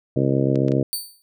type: harmonic tone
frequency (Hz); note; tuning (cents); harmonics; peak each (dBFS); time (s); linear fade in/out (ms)
67.5; C#2; -45; 2 / 3 / 4 / 5 / 6 / 7 / 8 / 9; -21 / -27 / -23 / -24 / -28 / -26 / -31 / -29; 0.16-0.83; 5
type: clicks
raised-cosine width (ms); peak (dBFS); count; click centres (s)
0.2; -21; 3; 0.557 / 0.683 / 0.719
type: tone with exponential decay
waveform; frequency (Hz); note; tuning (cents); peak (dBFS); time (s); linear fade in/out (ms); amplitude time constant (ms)
15% pulse; 4560; C#8; +48; -14; 0.93-1.22; 0; 62
effects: none